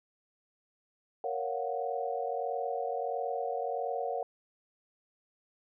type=chord; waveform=sine; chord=Gb major seventh; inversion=first; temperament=equal; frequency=466.2 / 554.4 / 698.5 / 740 Hz; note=Bb4 / Db5 / F5 / Gb5; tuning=0 / 0 / 0 / 0 cents; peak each=-36 / -37 / -38 / -36 dBFS; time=1.24-4.23 s; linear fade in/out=2 ms; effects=none